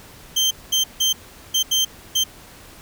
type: tone bursts at uneven times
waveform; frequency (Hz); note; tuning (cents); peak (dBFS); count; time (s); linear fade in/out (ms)
30% pulse; 3136; G7; 0; -13; 6; 0.36-0.51 / 0.72-0.84 / 1-1.13 / 1.54-1.63 / 1.71-1.85 / 2.15-2.24; 10
effects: pink hiss -44 dBFS RMS until 2.81 s